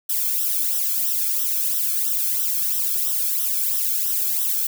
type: noise with flanger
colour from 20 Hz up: violet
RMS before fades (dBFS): -22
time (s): 0.09-4.67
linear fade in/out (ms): 5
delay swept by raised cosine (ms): 0.43 to 1.07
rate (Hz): 3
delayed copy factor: -0.9
effects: none